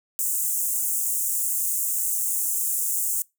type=high-pass noise; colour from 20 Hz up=pink; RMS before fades=-25 dBFS; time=0.19-3.22 s; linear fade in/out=0 ms; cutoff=7100 Hz; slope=48 dB/octave; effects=noise-tail reverb RT60 0.2 s tail -23 dB re dry